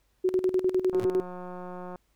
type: tone with tremolo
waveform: sine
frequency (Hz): 370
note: F#4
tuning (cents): 0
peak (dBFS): -20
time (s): 0.24-1.21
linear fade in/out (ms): 10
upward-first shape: square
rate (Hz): 9.9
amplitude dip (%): 75
type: tone with exponential growth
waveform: sawtooth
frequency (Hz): 111.6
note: A2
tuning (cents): +25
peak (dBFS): -27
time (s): 0.92-1.05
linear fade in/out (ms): 5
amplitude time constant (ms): 27
type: click train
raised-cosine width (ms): 1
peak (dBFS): -27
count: 186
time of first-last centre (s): 0.93-1.958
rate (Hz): 180
effects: added 50 Hz sine -70 dBFS peak until 2.15 s + pink hiss -72 dBFS RMS until 2.15 s